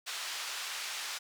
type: band-pass noise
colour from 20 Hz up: white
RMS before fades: -39 dBFS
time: 0.06-1.19 s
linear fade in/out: 20 ms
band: 970 to 5500 Hz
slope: 12 dB/octave
effects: none